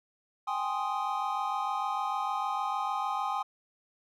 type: chord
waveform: triangle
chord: Ab major seventh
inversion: third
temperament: equal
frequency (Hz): 784 / 830.6 / 1046.5 / 1244.5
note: G5 / Ab5 / C6 / Eb6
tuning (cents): 0 / 0 / 0 / 0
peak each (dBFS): -33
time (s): 0.47-3.43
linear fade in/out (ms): 10
effects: none